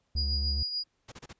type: tone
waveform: triangle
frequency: 70.8 Hz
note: C#2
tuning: 37 cents sharp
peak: -26 dBFS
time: 0.15-0.63 s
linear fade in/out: 5 ms
type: tone with tremolo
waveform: sine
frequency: 4883 Hz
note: D#8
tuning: 33 cents flat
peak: -28 dBFS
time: 0.16-0.84 s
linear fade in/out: 20 ms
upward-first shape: triangle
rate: 6.9 Hz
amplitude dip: 55%
type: noise bursts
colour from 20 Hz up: pink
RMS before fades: -45 dBFS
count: 4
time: 1.08-1.331 s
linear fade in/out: 10 ms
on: 41 ms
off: 29 ms
effects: pink hiss -75 dBFS RMS until 1.39 s + resampled to 16000 Hz